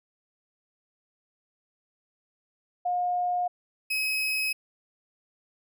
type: tone pair in turn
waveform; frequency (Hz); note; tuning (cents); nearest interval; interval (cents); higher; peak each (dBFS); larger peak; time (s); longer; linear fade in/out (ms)
sine / 35% pulse; 715 / 2548; F5 / D#7; +41 / +41; octave + minor seventh; 2200; second; -24; neither; 2.85-3.48 / 3.9-4.53; neither; 10
effects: none